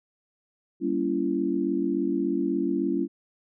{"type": "chord", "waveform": "sine", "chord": "G diminished seventh", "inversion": "none", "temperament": "just", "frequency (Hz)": [196, 235.2, 282.2, 338.7], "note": ["G3", "Bb3", "Db4", "Fb4"], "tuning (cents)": [0, 16, 31, 47], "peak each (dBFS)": [-31, -32, -27, -27], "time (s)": [0.8, 3.08], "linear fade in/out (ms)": 50, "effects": []}